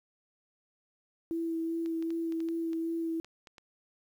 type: tone with vibrato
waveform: sine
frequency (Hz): 329.6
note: E4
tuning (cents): 0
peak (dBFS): -30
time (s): 1.31-3.2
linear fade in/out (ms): 0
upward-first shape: sine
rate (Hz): 2.6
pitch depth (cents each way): 14
type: clicks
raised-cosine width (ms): 0.2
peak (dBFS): -33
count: 10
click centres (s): 1.86 / 2.025 / 2.105 / 2.323 / 2.404 / 2.487 / 2.732 / 3.246 / 3.472 / 3.582
effects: 10-bit

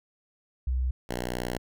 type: tone pair in turn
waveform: sine / 5% pulse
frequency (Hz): 63.5 / 60.93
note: B1 / B1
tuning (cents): +49 / -23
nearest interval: minor second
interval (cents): 72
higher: first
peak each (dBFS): -24 / -19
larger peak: second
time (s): 0.67-0.91 / 1.09-1.58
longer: second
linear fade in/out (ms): 5
effects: none

